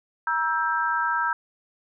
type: chord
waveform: sine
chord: E diminished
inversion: second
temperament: just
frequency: 949.3 / 1318.5 / 1582.2 Hz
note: Bb5 / E6 / G6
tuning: +31 / 0 / +16 cents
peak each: -26 dBFS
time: 0.27-1.33 s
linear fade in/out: 2 ms
effects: none